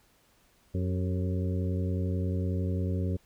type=harmonic tone with a mistuned harmonic; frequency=91.1 Hz; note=F#2; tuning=26 cents flat; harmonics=1 / 2 / 3 / 4 / 5 / 6; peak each=-28 / -34 / -38 / -40 / -42 / -44 dBFS; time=0.74-3.17 s; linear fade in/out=10 ms; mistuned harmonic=4; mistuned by=+68 cents; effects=pink hiss -65 dBFS RMS until 3.25 s